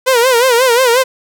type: tone with vibrato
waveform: sawtooth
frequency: 493.9 Hz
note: B4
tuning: in tune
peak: -4 dBFS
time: 0.06-1.04 s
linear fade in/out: 20 ms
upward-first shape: sine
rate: 5.6 Hz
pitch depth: 120 cents each way
effects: none